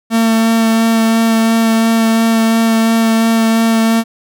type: tone with vibrato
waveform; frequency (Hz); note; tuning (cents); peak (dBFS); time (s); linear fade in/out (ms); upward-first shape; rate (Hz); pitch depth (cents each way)
45% pulse; 225.7; A3; +44; -9; 0.1-4.04; 50; sine; 2.9; 12
effects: none